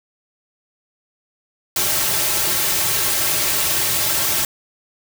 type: noise with comb filter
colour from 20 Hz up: white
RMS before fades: -19 dBFS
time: 1.76-4.45 s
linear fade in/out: 2 ms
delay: 4.1 ms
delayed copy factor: -0.9
effects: none